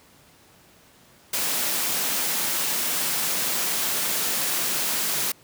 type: high-pass noise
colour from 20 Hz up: white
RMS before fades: -25 dBFS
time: 1.33-5.32 s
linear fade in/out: 5 ms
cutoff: 130 Hz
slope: 96 dB/octave
effects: pink hiss -54 dBFS RMS until 5.43 s + high-pass 80 Hz 12 dB/octave